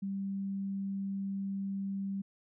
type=tone; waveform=sine; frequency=196 Hz; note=G3; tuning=in tune; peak=-33 dBFS; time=0.02-2.22 s; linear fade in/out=10 ms; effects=none